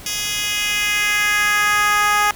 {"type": "tone with high-pass filter sweep", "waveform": "10% pulse", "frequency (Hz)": 415.6, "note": "G#4", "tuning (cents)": 1, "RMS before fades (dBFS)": -18, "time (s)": [0.06, 2.31], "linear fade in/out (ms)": 2, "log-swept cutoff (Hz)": [4000, 930], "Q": 1.8, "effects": ["pink hiss -38 dBFS RMS until 2.35 s"]}